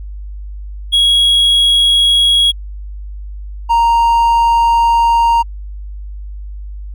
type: tone pair in turn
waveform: triangle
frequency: 3317 / 930.8 Hz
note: G#7 / A#5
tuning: -3 / -3 cents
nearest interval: octave + minor seventh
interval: 2200 cents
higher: first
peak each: -6 dBFS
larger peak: neither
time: 0.92-2.52 / 3.69-5.43 s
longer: second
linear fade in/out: 20 ms
effects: added 50 Hz sine -24 dBFS peak until 6.94 s